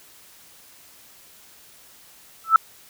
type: tone with exponential growth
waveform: sine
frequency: 1318.5 Hz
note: E6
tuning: in tune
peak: -5 dBFS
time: 2.44-2.56 s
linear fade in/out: 2 ms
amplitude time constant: 24 ms
effects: white hiss -50 dBFS RMS until 2.89 s